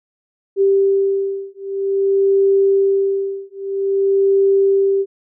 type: beating tone pair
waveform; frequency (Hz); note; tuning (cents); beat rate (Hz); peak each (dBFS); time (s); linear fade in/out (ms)
sine; 392 / 392.51; G4 / G4; 0 / +2; 0.51; -16; 0.56-5.06; 50
effects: none